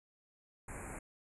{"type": "band-stop noise", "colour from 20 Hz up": "pink", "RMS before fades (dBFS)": -45, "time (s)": [0.68, 0.99], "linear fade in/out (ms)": 5, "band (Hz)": [2500, 7100], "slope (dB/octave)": 96, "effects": ["resampled to 24000 Hz"]}